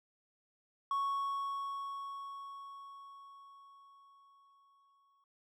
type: tone with exponential decay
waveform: triangle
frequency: 1108.7 Hz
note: C#6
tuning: in tune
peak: -28 dBFS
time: 0.91-5.24 s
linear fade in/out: 2 ms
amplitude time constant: 940 ms
effects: tanh soft clip ceiling -24 dBFS